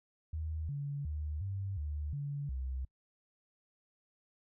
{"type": "tone with pitch steps", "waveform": "sine", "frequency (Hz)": [78.9, 142.4, 75.7, 97.5, 74.4, 142.8, 65.1], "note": ["D#2", "C#3", "D#2", "G2", "D2", "D3", "C2"], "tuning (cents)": [25, 47, -47, -9, 23, -48, -8], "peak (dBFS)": -35, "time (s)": [0.33, 2.85], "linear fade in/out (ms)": 5, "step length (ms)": 360, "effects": ["noise-tail reverb RT60 0.1 s tail -26 dB re dry"]}